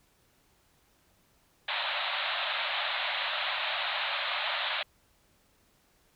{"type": "band-pass noise", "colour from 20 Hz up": "white", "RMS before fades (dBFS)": -32, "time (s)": [1.68, 4.83], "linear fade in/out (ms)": 5, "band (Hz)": [570, 4000], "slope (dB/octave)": 96, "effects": ["pink hiss -67 dBFS RMS until 6.15 s"]}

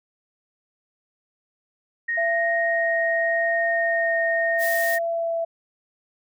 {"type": "tone with pitch glide", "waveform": "sine", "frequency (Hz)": [1864.7, 1848.6], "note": ["A#6", "A#6"], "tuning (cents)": [0, -15], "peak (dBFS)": -22, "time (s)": [2.08, 4.99], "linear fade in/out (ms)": 10, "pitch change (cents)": -15, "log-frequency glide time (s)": [3.3, 3.69]}
{"type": "tone with vibrato", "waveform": "sine", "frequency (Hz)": 670, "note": "E5", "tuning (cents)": 28, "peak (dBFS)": -22, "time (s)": [2.17, 5.45], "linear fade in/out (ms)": 10, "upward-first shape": "sine", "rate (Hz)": 0.83, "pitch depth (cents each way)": 11}
{"type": "noise", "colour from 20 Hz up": "blue", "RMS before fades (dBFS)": -32, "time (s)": [4.58, 4.99], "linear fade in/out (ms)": 50}
{"effects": []}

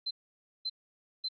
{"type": "tone bursts", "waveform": "sine", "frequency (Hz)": 4088, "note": "C8", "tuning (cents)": -41, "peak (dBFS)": -31, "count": 3, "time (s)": [0.06, 1.287], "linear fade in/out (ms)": 10, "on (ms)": 49, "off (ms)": 540, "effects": []}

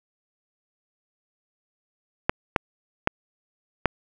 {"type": "clicks", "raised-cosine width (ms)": 0.5, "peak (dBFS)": -3, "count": 4, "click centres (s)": [2.295, 2.562, 3.074, 3.857], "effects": []}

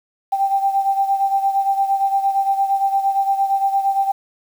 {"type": "beating tone pair", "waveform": "sine", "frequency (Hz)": [784, 792.7], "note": ["G5", "G5"], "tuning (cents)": [0, 19], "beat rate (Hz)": 8.7, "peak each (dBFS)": [-16, -22], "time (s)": [0.32, 4.12], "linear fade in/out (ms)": 10, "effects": ["7-bit"]}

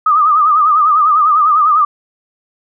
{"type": "tone with vibrato", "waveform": "sine", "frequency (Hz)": 1224, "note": "D#6", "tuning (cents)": -29, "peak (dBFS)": -7, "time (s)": [0.06, 1.85], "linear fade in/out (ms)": 5, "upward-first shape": "sine", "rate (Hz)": 10, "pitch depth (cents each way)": 83, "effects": []}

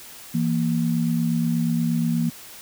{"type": "tone pair together", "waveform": "sine", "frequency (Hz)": [164.81, 233.2], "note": ["E3", "A#3"], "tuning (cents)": [0, 1], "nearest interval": "tritone", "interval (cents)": 601, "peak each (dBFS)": -22, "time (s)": [0.34, 2.3], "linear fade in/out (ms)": 10, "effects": ["white hiss -42 dBFS RMS until 2.61 s"]}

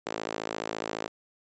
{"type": "tone with high-pass filter", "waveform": "sawtooth", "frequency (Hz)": 54.5, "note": "A1", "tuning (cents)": -16, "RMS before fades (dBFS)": -35, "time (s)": [0.06, 1.08], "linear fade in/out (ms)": 5, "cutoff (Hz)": 420, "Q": 1.2, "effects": ["resampled to 16000 Hz"]}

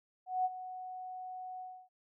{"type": "tone with ADSR envelope", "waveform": "sine", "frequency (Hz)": 740, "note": "F#5", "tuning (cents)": 0, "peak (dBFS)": -27, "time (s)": [0.26, 1.89], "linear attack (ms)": 190, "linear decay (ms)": 35, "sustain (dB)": -14, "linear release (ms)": 290, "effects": []}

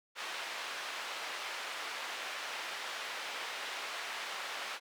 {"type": "band-pass noise", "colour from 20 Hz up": "white", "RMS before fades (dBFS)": -41, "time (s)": [0.15, 4.8], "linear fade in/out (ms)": 50, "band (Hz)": [630, 2900], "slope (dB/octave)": 12, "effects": []}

